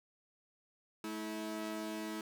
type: tone pair together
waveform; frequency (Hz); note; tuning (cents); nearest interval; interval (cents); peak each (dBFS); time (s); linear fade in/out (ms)
sawtooth; 216.2 / 323.9; A3 / E4; -30 / -30; perfect fifth; 700; -39 / -37; 1.04-2.21; 2
effects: none